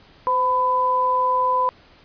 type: tone pair together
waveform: sine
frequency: 513 / 1002 Hz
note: C5 / B5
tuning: -34 / +25 cents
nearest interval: octave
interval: 1159 cents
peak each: -25 / -17 dBFS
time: 0.27-1.69 s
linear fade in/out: 0 ms
effects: pink hiss -51 dBFS RMS until 2.04 s + resampled to 11025 Hz